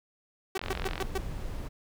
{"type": "tone bursts", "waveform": "sawtooth", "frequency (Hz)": 381.2, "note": "G4", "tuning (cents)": -48, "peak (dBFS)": -25, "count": 5, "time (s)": [0.55, 1.18], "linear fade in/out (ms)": 5, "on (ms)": 30, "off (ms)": 120}
{"type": "click train", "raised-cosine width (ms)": 0.3, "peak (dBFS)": -18, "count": 21, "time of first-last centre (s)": [0.57, 1.025], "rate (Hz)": 44}
{"type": "noise", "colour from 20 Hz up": "brown", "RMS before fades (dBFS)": -36, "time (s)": [0.62, 1.69], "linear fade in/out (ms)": 20}
{"effects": []}